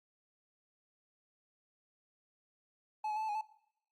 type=tone with pitch steps; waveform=triangle; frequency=859 / 847 / 870 / 875 / 831 / 871 Hz; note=A5 / G#5 / A5 / A5 / G#5 / A5; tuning=-42 / +34 / -20 / -10 / +1 / -18 cents; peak=-32 dBFS; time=3.04-3.412 s; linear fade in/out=5 ms; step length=62 ms; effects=noise-tail reverb RT60 0.7 s tail -19 dB re dry + Opus 48 kbps